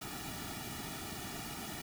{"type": "noise with comb filter", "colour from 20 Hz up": "pink", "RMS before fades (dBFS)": -43, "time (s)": [0.01, 1.82], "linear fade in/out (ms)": 10, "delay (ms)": 1.9, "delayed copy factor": -0.85, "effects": []}